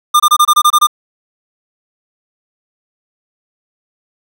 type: tone bursts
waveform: square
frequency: 1203 Hz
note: D6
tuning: 41 cents sharp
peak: -6 dBFS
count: 9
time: 0.14-0.871 s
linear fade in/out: 10 ms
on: 59 ms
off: 25 ms
effects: none